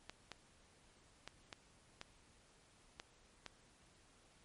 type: clicks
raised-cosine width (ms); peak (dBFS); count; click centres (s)
0.2; -29; 7; 0.096 / 0.317 / 1.276 / 1.528 / 2.014 / 2.999 / 3.463
effects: pink hiss -68 dBFS RMS until 4.44 s + MP3 48 kbps